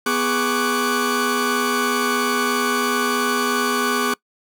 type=tone cluster; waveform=40% pulse; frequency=247.6 / 414 / 1114 / 1177 / 1489 Hz; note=B3 / G#4 / C#6 / D6 / F#6; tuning=+5 / -5 / +8 / +3 / +11 cents; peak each=-24 dBFS; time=0.06-4.14 s; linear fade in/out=5 ms; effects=noise-tail reverb RT60 0.1 s tail -23 dB re dry